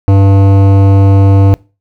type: tone with hard clipping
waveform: sine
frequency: 98 Hz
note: G2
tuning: in tune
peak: -5 dBFS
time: 0.08-1.54 s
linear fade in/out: 0 ms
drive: 15 dB
effects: noise-tail reverb RT60 0.3 s tail -23 dB re dry

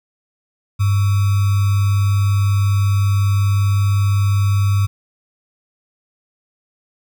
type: tone with sample-and-hold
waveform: sine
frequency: 99.7 Hz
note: G2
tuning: 30 cents sharp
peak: -12 dBFS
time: 0.79-4.87 s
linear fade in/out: 20 ms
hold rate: 1225 Hz
effects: none

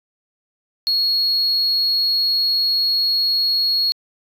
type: tone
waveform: sine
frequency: 4319 Hz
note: C#8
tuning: 46 cents flat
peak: -13 dBFS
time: 0.87-3.92 s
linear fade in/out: 0 ms
effects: tanh soft clip ceiling -14 dBFS

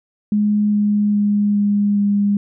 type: tone with pitch steps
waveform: sine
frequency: 208.7 / 207.3 / 205.8 / 204.4 / 203 Hz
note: G#3 / G#3 / G#3 / G#3 / G#3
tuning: +9 / -3 / -16 / -27 / -39 cents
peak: -13 dBFS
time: 0.32-2.37 s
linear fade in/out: 2 ms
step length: 410 ms
effects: none

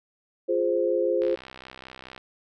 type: chord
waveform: sine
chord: F minor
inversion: none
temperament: equal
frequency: 349.2 / 415.3 / 523.3 Hz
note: F4 / Ab4 / C5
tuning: 0 / 0 / 0 cents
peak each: -26 / -27 / -24 dBFS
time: 0.48-1.36 s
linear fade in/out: 20 ms
type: click train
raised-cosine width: 0.3 ms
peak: -25 dBFS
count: 63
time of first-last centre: 1.22-2.178 s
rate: 64.7 Hz
effects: none

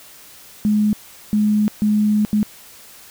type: tone bursts at uneven times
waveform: sine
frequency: 210.8 Hz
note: G#3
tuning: 26 cents sharp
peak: -13 dBFS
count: 4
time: 0.65-0.93 / 1.33-1.68 / 1.82-2.25 / 2.33-2.43 s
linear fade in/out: 0 ms
effects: white hiss -43 dBFS RMS until 3.1 s

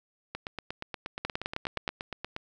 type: two click trains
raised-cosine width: 0.3 ms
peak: -19 / -14 dBFS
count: 18 / 7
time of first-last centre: 0.35-2.364 / 1.25-1.878 s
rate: 8.44 / 9.55 Hz
effects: none

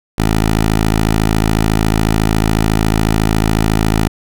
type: tone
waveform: 10% pulse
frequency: 54 Hz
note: A1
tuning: 32 cents flat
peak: -3 dBFS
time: 0.18-4.08 s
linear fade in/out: 5 ms
effects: none

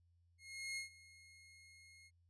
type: tone with ADSR envelope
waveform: sawtooth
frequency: 2153 Hz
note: C7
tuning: 49 cents sharp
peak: -37 dBFS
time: 0.38-2.11 s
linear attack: 390 ms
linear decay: 120 ms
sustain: -20 dB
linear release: 46 ms
effects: added 86 Hz sine -70 dBFS peak until 2.29 s + resampled to 24000 Hz

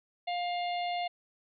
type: harmonic tone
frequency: 705 Hz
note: F5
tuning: 16 cents sharp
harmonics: 1 / 3 / 4 / 5 / 6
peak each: -31 / -41 / -43 / -45 / -47 dBFS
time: 0.27-1.08 s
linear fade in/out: 10 ms
effects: none

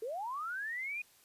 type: linear sweep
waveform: sine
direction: up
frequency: 416.1 to 2489 Hz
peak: -36 dBFS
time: 0.02-1.02 s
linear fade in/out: 5 ms
effects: white hiss -64 dBFS RMS until 1.24 s + resampled to 32000 Hz

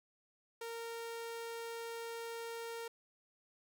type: tone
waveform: sawtooth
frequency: 461.8 Hz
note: A#4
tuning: 16 cents flat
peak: -38 dBFS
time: 0.61-2.88 s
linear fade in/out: 5 ms
effects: none

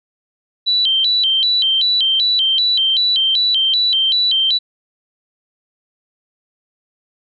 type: tone with vibrato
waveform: sine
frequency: 3520 Hz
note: A7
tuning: in tune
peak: -12 dBFS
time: 0.66-4.59 s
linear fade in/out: 20 ms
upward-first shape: square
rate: 2.6 Hz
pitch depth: 200 cents each way
effects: none

